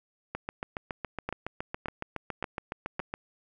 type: two click trains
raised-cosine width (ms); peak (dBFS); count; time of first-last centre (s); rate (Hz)
0.5; -17 / -18; 4 / 21; 1.29-2.995 / 0.35-3.139; 1.76 / 7.17
effects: none